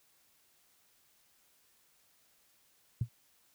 sine tone with exponential decay, 117 Hz, A#2, 7 cents sharp, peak -24 dBFS, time 3.01-3.09 s, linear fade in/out 5 ms, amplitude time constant 16 ms, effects tanh soft clip ceiling -20 dBFS + white hiss -69 dBFS RMS until 3.54 s

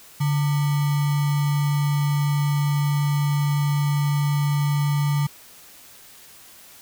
sine tone with sample-and-hold, 144.6 Hz, D3, 27 cents flat, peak -18 dBFS, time 0.2-5.27 s, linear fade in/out 10 ms, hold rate 1050 Hz, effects white hiss -47 dBFS RMS until 6.81 s

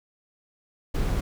brown noise, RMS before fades -25 dBFS, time 0.94-1.21 s, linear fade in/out 10 ms, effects none

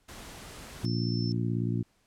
pink noise, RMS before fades -45 dBFS, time 0.08-0.86 s, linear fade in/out 10 ms
harmonic tone, 58.2 Hz, A#1, 2 cents flat, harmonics 2 / 3 / 4 / 5 / 6, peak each -29 / -33 / -35 / -37 / -39 dBFS, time 0.83-1.83 s, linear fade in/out 10 ms
sine tone, 5320 Hz, E8, 15 cents sharp, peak -38 dBFS, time 0.85-1.32 s, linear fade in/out 0 ms
effects pink hiss -69 dBFS RMS until 2.06 s + low-pass 11000 Hz 12 dB/octave

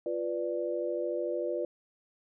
sine chord, B diminished, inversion second, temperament equal, 349.2 / 493.9 / 587.3 Hz, F4 / B4 / D5, 0 / 0 / 0 cents, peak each -34 dBFS, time 0.06-1.65 s, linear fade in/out 2 ms, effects none

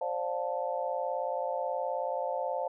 sine chord, D minor seventh, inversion third, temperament just, 528.6 / 587.3 / 704.8 / 881 Hz, C5 / D5 / F5 / A5, +18 / 0 / +16 / +2 cents, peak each -34 / -36 / -36 / -36 dBFS, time 0.01-2.68 s, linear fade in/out 5 ms, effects none

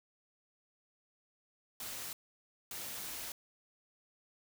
white noise bursts at uneven times, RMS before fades -43 dBFS, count 2, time 1.8-2.13 / 2.71-3.32 s, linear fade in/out 2 ms, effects none

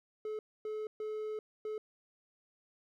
triangle tone bursts at uneven times, 430 Hz, A4, 40 cents flat, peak -34 dBFS, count 4, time 0.25-0.39 / 0.65-0.87 / 1-1.39 / 1.65-1.78 s, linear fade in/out 2 ms, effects none

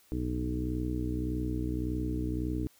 harmonic tone with a mistuned harmonic, 61.74 Hz, B1, in tune, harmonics 1 / 2 / 3 / 4 / 5 / 6 / 7, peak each -34 / -37 / -43 / -39 / -34 / -46 / -44 dBFS, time 0.12-2.67 s, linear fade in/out 0 ms, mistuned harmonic 1, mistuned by +35 cents, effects white hiss -63 dBFS RMS until 2.79 s

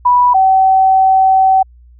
sine tone pair in turn, 983 / 763.3 Hz, B5 / G5, -8 / -46 cents, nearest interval major third, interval 438 cents, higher first, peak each -6 dBFS, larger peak neither, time 0.05-0.34 / 0.34-1.63 s, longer second, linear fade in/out 10 ms, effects added 60 Hz sine -39 dBFS peak until 1.99 s

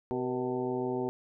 harmonic tone with a mistuned harmonic, 126.6 Hz, B2, 43 cents sharp, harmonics 1 / 2 / 3 / 4 / 5 / 6 / 7, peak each -41 / -35 / -32 / -39 / -43 / -42 / -41 dBFS, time 0.11-1.09 s, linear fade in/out 0 ms, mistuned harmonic 4, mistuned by -94 cents, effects none

